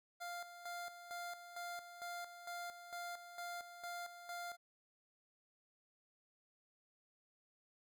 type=tone with tremolo; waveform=25% pulse; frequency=698.5 Hz; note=F5; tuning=in tune; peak=-40 dBFS; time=0.2-4.57 s; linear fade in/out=20 ms; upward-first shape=square; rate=2.2 Hz; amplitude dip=65%; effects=none